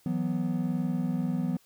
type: chord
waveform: triangle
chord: E suspended second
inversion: none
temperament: equal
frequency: 164.81 / 185 / 246.9 Hz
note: E3 / F#3 / B3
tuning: 0 / 0 / 0 cents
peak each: -29 dBFS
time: 0.06-1.57 s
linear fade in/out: 2 ms
effects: white hiss -63 dBFS RMS until 1.65 s